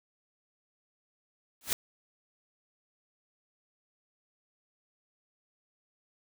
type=noise with exponential growth; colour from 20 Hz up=white; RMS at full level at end=-24 dBFS; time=1.61-1.73 s; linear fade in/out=1 ms; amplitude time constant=24 ms; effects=none